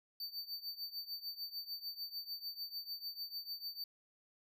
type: tone with tremolo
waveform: square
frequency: 4580 Hz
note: D8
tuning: 44 cents flat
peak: -39 dBFS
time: 0.2-3.84 s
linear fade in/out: 2 ms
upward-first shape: triangle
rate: 6.7 Hz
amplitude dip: 90%
effects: none